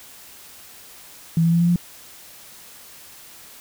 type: tone with pitch steps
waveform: sine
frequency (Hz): 164.81 / 167.21 / 169.64 / 172.11 / 174.61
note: E3 / E3 / E3 / F3 / F3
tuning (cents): 0 / +25 / +50 / -25 / 0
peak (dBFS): -14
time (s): 1.37-1.76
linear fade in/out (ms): 2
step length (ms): 78
effects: white hiss -44 dBFS RMS until 3.6 s